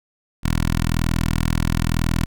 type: tone with notch filter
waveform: 10% pulse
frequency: 41 Hz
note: E1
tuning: 9 cents flat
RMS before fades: -20 dBFS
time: 0.43-2.26 s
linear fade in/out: 20 ms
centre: 540 Hz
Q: 0.94
effects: none

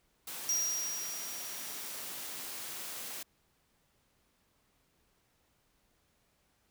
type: high-pass noise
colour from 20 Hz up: white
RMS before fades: -42 dBFS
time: 0.27-3.23 s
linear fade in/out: 5 ms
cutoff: 160 Hz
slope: 12 dB/octave
type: tone with exponential decay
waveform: 45% pulse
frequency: 5710 Hz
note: F8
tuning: 37 cents sharp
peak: -28 dBFS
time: 0.49-2.52 s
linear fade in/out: 1 ms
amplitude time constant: 440 ms
effects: pink hiss -73 dBFS RMS until 6.7 s

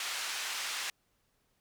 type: band-pass noise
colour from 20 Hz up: pink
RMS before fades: -37 dBFS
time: 0-0.9 s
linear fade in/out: 2 ms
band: 1500 to 7900 Hz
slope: 12 dB/octave
effects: pink hiss -75 dBFS RMS until 1.6 s

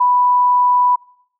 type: tone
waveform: sine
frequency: 987.8 Hz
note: B5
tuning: in tune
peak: -10 dBFS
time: 0-0.96 s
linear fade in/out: 10 ms
effects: noise-tail reverb RT60 0.7 s tail -25 dB re dry

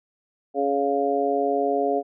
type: harmonic tone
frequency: 140 Hz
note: C#3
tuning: 18 cents sharp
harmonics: 2 / 3 / 4 / 5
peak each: -28 / -24 / -27 / -24 dBFS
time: 0.54-2.03 s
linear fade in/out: 50 ms
effects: none

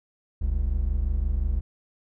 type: tone pair together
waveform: triangle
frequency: 43.61 / 69.3 Hz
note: F1 / C#2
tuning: -2 / 0 cents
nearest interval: minor sixth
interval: 802 cents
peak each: -23 dBFS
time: 0.41-1.61 s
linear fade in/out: 10 ms
effects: none

